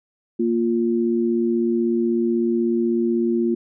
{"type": "tone pair together", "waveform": "sine", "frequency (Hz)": [233.1, 349.3], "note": ["A#3", "F4"], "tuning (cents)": [0, 0], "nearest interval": "perfect fifth", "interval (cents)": 700, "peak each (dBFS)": -20, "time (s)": [0.39, 3.55], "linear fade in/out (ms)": 10, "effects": []}